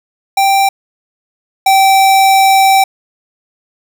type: tone pair in turn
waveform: square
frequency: 784 / 775.4 Hz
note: G5 / G5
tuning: 0 / -19 cents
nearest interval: unison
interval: 19 cents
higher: first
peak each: -8 / -6 dBFS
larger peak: second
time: 0.37-0.69 / 1.66-2.84 s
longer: second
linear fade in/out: 5 ms
effects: none